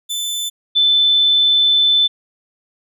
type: tone pair in turn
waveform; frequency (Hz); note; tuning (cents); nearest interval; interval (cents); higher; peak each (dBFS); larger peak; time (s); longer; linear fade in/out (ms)
sawtooth / sine; 3521 / 3521; A7 / A7; 0 / 0; unison; 0; neither; -17 / -10; second; 0.09-0.5 / 0.75-2.08; second; 20
effects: none